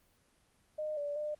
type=tone with pitch steps; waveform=sine; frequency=612 / 580 / 601 Hz; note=D#5 / D5 / D5; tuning=-29 / -22 / +40 cents; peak=-34 dBFS; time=0.78-1.35 s; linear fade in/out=10 ms; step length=190 ms; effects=pink hiss -70 dBFS RMS until 1.39 s + Opus 24 kbps